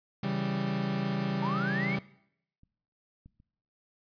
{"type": "chord", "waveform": "40% pulse", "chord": "C# diminished", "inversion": "none", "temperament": "equal", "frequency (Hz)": [138.59, 164.81, 196], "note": ["C#3", "E3", "G3"], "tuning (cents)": [0, 0, 0], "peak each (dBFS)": [-33, -36, -31], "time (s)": [0.23, 1.99], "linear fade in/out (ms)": 5}
{"type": "linear sweep", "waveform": "sine", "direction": "up", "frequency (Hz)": [880, 2298], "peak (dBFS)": -32, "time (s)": [1.42, 1.96], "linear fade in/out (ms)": 5}
{"type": "clicks", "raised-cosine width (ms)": 5, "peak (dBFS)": [-46, -39, -47], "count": 3, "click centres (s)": [2.634, 3.26, 3.401]}
{"effects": ["noise-tail reverb RT60 0.7 s tail -19 dB re dry", "resampled to 11025 Hz"]}